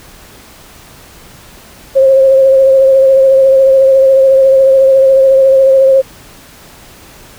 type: tone with vibrato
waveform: sine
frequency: 535 Hz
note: C5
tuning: 38 cents sharp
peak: -3 dBFS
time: 1.95-6.02 s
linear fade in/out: 20 ms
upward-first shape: triangle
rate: 14 Hz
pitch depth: 29 cents each way
effects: pink hiss -37 dBFS RMS until 7.38 s